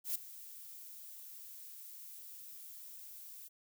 violet noise with ADSR envelope, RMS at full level -34 dBFS, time 0.04-3.49 s, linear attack 110 ms, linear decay 10 ms, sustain -17 dB, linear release 24 ms, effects none

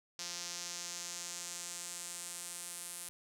sawtooth tone with band-pass filter sweep, 174.61 Hz, F3, in tune, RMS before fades -44 dBFS, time 0.19-3.09 s, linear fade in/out 0 ms, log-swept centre 5700 to 9700 Hz, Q 2.3, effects none

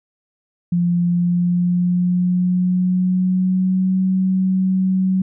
sine tone with pitch glide, 174.2 to 187.78 Hz, F3 to F#3, -4 to +26 cents, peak -14 dBFS, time 0.72-5.22 s, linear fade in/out 5 ms, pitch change +130 cents, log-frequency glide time 1.05-4 s, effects none

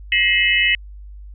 sine tone cluster, 1917 / 2108 / 2592 / 2960 Hz, A#6 / C7 / E7 / F#7, +48 / +12 / -30 / 0 cents, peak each -19 dBFS, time 0.12-0.75 s, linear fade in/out 2 ms, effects added 50 Hz sine -34 dBFS peak until 1.34 s

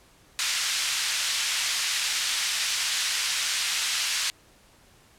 white band-pass noise, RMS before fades -27 dBFS, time 0.39-4.3 s, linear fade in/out 0 ms, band 1800 to 5800 Hz, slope 12 dB/octave, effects pink hiss -57 dBFS RMS until 5.18 s + low-pass 12000 Hz 12 dB/octave

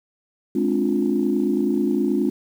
sine chord, D half-diminished seventh, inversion second, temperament just, 211.4 / 264.3 / 293.7 / 352.4 Hz, Ab3 / C4 / D4 / F4, +31 / +18 / 0 / +16 cents, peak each -23 dBFS, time 0.55-2.3 s, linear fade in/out 5 ms, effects tanh soft clip ceiling -8 dBFS + 8-bit

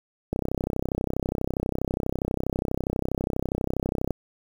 click train, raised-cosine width 2 ms, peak -12 dBFS, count 123, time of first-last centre 0.33-4.107 s, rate 32.3 Hz, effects 7-bit

